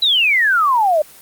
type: exponential sweep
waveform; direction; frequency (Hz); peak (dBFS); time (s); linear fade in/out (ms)
sine; down; 4004 to 587; -11; 0.02-1.02; 5
effects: white hiss -42 dBFS RMS until 1.21 s + Opus 24 kbps